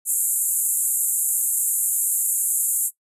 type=band-pass noise; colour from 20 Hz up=white; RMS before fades=-22 dBFS; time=0.05-2.91 s; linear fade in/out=50 ms; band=7100 to 13000 Hz; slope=96 dB/octave; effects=noise-tail reverb RT60 0.1 s tail -18 dB re dry + resampled to 32000 Hz